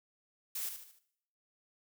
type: noise with echo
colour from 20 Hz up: blue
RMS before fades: -38 dBFS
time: 0.55-0.69 s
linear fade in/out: 5 ms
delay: 75 ms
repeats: 4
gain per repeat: -7 dB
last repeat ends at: 0.99 s
effects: noise-tail reverb RT60 0.7 s tail -17 dB re dry